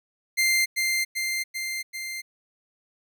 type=tone with echo; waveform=sawtooth; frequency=2093 Hz; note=C7; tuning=in tune; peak=-16 dBFS; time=0.37-0.66 s; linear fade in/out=20 ms; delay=390 ms; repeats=4; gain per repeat=-3 dB; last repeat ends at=2.22 s; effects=none